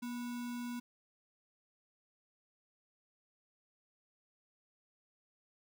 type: tone with sample-and-hold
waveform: sine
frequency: 240.7 Hz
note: B3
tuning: 44 cents flat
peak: -38 dBFS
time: 0.02-0.8 s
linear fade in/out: 10 ms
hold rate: 1225 Hz
effects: none